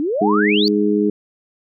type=exponential sweep; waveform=sine; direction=up; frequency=277.6 to 4699 Hz; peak=-17 dBFS; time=0-0.68 s; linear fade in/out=0 ms
type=harmonic tone; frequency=103.83 Hz; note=G#2; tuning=in tune; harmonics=2 / 3 / 4; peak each=-18 / -18 / -18 dBFS; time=0.21-1.1 s; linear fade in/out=5 ms
effects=none